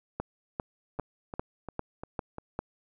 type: two click trains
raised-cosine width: 1 ms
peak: -17 / -24 dBFS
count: 7 / 5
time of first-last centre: 0.2-2.59 / 0.99-2.384 s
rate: 2.51 / 2.87 Hz
effects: none